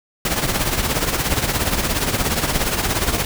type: noise with tremolo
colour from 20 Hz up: pink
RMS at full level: -17 dBFS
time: 0.25-3.25 s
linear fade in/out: 2 ms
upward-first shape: triangle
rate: 17 Hz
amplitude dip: 70%
effects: none